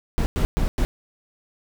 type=noise bursts at uneven times; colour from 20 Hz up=brown; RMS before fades=-20 dBFS; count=4; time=0.18-0.26 / 0.36-0.45 / 0.57-0.68 / 0.78-0.85 s; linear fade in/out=0 ms; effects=none